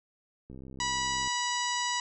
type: click train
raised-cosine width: 3 ms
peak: -33 dBFS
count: 52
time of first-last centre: 0.5-1.275 s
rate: 65.8 Hz
type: harmonic tone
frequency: 976 Hz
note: B5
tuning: 21 cents flat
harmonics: 1 / 2 / 3 / 4 / 5 / 6 / 7 / 8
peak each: -32 / -35 / -37 / -38 / -39 / -40 / -40 / -41 dBFS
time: 0.8-2 s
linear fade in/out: 2 ms
effects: none